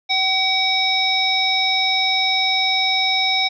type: harmonic tone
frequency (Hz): 760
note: F#5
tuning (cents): +46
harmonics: 1 / 3 / 5 / 7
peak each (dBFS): -23 / -21 / -19 / -24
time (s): 0.09-3.49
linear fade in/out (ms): 20
effects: none